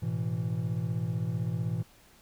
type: chord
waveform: triangle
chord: A suspended second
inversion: none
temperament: equal with one note detuned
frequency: 107.74 / 123.47 / 164.81 Hz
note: A2 / B2 / E3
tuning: -36 / 0 / 0 cents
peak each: -31 dBFS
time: 0.02-1.83 s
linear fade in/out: 10 ms
effects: pink hiss -59 dBFS RMS until 2.21 s